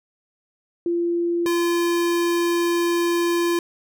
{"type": "tone pair in turn", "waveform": ["sine", "square"], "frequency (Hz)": [343.5, 343.5], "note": ["F4", "F4"], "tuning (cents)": [-29, -29], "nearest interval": "unison", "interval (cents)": 0, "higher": "neither", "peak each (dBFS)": -19, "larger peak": "neither", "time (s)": [[0.86, 1.46], [1.46, 3.59]], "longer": "second", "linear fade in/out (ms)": 2, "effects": []}